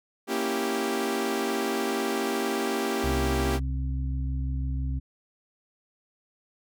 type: chord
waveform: sawtooth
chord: A# diminished seventh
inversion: none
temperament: equal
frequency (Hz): 233.1 / 277.2 / 329.6 / 392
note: A#3 / C#4 / E4 / G4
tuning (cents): 0 / 0 / 0 / 0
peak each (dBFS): -28 / -29 / -30 / -25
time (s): 0.27-3.6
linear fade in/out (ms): 50
type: harmonic tone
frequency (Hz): 66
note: C2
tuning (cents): +16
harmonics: 1 / 2 / 4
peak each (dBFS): -27 / -33 / -39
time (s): 3.03-5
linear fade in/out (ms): 20
effects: none